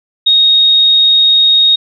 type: tone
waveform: sine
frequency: 3736 Hz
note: A#7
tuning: 3 cents sharp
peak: -5 dBFS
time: 0.26-1.76 s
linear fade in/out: 10 ms
effects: none